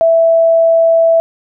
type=tone; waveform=sine; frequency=660 Hz; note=E5; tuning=2 cents sharp; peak=-6 dBFS; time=0.01-1.2 s; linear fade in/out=0 ms; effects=none